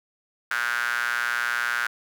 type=tone with high-pass filter; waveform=sawtooth; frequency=120 Hz; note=B2; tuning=49 cents flat; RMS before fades=-26 dBFS; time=0.51-1.87 s; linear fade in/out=0 ms; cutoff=1500 Hz; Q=8.1; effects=none